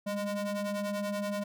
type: ring-modulated tone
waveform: square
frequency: 206.1 Hz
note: G#3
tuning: 13 cents flat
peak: -29 dBFS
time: 0.06-1.44 s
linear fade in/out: 10 ms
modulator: 407 Hz
effects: none